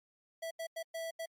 square tone bursts at uneven times, 657 Hz, E5, 6 cents flat, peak -38 dBFS, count 5, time 0.42-0.51 / 0.59-0.67 / 0.76-0.83 / 0.94-1.11 / 1.19-1.26 s, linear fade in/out 10 ms, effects MP3 64 kbps

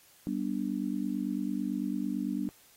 sine chord, G major, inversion none, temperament just, 196 / 245 / 294 Hz, G3 / B3 / D4, 0 / -14 / +2 cents, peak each -34 dBFS, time 0.27-2.49 s, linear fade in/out 0 ms, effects white hiss -60 dBFS RMS until 2.76 s + AAC 48 kbps

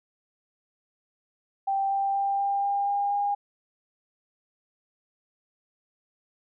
sine tone with pitch steps, 784 / 788.5 / 793.1 / 797.7 / 802.3 / 807 / 811.6 Hz, G5 / G5 / G5 / G5 / G5 / G#5 / G#5, 0 / +10 / +20 / +30 / +40 / -50 / -40 cents, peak -23 dBFS, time 1.67-3.35 s, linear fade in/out 10 ms, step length 240 ms, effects none

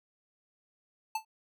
square tone with exponential decay, 880 Hz, A5, in tune, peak -28 dBFS, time 1.15-1.25 s, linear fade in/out 5 ms, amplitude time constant 20 ms, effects none

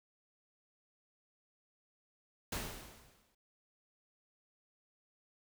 pink noise with exponential decay, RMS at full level -37 dBFS, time 2.52-3.35 s, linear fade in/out 5 ms, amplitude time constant 180 ms, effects none

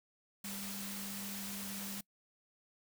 sine tone in noise, 198.7 Hz, G3, 24 cents sharp, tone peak -45 dBFS, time 0.44-2.01 s, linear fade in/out 5 ms, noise white, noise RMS -44 dBFS, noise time 0.44-2.01 s, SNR -4 dB, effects noise-tail reverb RT60 0.1 s tail -24 dB re dry

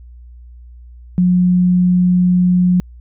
sine tone, 180 Hz, F#3, 47 cents flat, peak -9 dBFS, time 1.18-2.8 s, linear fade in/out 0 ms, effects added 60 Hz sine -35 dBFS peak until 3 s

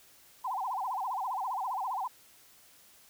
sine tone with vibrato, 880 Hz, A5, in tune, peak -31 dBFS, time 0.44-2.08 s, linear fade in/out 10 ms, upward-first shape sine, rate 15 Hz, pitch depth 290 cents each way, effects white hiss -59 dBFS RMS until 3.09 s

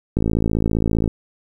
click train, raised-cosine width 3 ms, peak -6 dBFS, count 51, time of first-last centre 0.17-1.077 s, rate 55.1 Hz, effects 8-bit

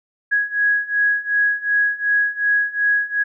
sine beating tone pair, 1661.2 / 1663.9 Hz, G#6 / G#6, 0 / +3 cents, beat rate 2.7 Hz, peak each -20 / -18 dBFS, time 0.31-3.24 s, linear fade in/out 20 ms, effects none

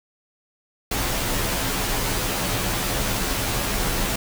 pink noise with comb filter, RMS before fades -24 dBFS, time 0.91-4.16 s, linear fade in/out 5 ms, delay 13 ms, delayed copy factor -0.95, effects none

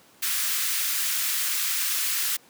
white high-pass noise, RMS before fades -26 dBFS, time 0.22-2.37 s, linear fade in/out 10 ms, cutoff 1300 Hz, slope 24 dB/octave, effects pink hiss -55 dBFS RMS until 2.49 s + high-pass 200 Hz 12 dB/octave

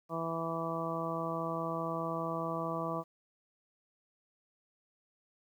harmonic tone, 164.81 Hz, E3, in tune, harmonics 1 / 2 / 3 / 4 / 5 / 6 / 7, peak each -40 / -41 / -41 / -39 / -47 / -42 / -39 dBFS, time 0.09-3.04 s, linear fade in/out 50 ms, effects 11-bit

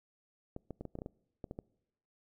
clicks, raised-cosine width 2 ms, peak -28 dBFS, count 11, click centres 0.564 / 0.707 / 0.81 / 0.853 / 0.954 / 0.988 / 1.019 / 1.061 / 1.442 / 1.511 / 1.589 s, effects noise-tail reverb RT60 0.9 s tail -25 dB re dry

